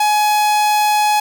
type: tone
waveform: 45% pulse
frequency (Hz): 842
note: G#5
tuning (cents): +24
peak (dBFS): -12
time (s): 0-1.2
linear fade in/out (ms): 5
effects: none